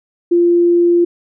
sine tone, 346.1 Hz, F4, 16 cents flat, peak -8 dBFS, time 0.31-1.05 s, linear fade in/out 10 ms, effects none

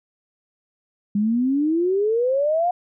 sine exponential sweep, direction up, 200 to 727 Hz, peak -17 dBFS, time 1.15-2.71 s, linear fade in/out 5 ms, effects none

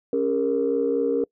sine chord, G diminished, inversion second, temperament equal with one note detuned, 277.2 / 401.9 / 466.2 Hz, Db4 / G4 / Bb4, 0 / +43 / 0 cents, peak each -25 / -26 / -21 dBFS, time 0.13-1.24 s, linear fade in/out 2 ms, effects noise-tail reverb RT60 0.1 s tail -25 dB re dry + tanh soft clip ceiling -12 dBFS

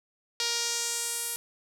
sawtooth tone with band-pass filter sweep, 470 Hz, A#4, 14 cents sharp, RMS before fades -31 dBFS, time 0.4-1.36 s, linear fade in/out 0 ms, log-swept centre 4800 to 11000 Hz, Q 1.9, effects none

